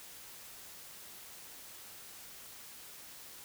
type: silence
effects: white hiss -51 dBFS RMS until 3.44 s